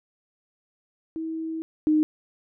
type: tone pair in turn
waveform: sine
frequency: 322.3 / 307.6 Hz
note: E4 / D#4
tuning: -39 / -20 cents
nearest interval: minor second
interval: 81 cents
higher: first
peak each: -28 / -17 dBFS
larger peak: second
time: 1.16-1.62 / 1.87-2.03 s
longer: first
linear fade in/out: 0 ms
effects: none